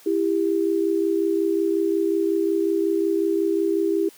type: tone pair together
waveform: sine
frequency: 331.5 / 397 Hz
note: E4 / G4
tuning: +10 / +22 cents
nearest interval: minor third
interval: 312 cents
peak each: -21 dBFS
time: 0.06-4.09 s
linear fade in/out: 5 ms
effects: white hiss -50 dBFS RMS until 4.17 s + high-pass 200 Hz 12 dB/octave